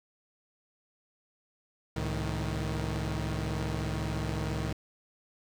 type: tone cluster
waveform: sawtooth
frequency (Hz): 67.5 / 109.5 / 157.1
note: C#2 / A2 / D#3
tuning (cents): -45 / -8 / +17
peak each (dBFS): -31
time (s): 1.96-4.73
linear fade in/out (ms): 5
effects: low-pass 8000 Hz 12 dB/octave + 9-bit